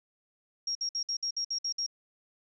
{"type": "tone bursts", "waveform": "sine", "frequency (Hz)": 5588, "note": "F8", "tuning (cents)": 0, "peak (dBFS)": -29, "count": 9, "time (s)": [0.67, 1.864], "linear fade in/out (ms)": 5, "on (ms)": 82, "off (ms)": 57, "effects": []}